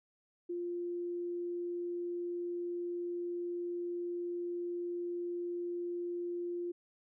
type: tone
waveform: sine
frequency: 349.2 Hz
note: F4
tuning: in tune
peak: -35 dBFS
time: 0.49-6.72 s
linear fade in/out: 10 ms
effects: none